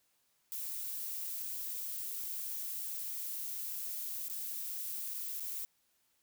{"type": "noise with dropouts", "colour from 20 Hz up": "violet", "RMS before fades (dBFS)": -40, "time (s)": [0.52, 5.65], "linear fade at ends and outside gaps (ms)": 0, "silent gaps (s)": [[4.283, 4.298], [5.137, 5.141], [5.398, 5.404]], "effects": ["white hiss -75 dBFS RMS until 6.22 s"]}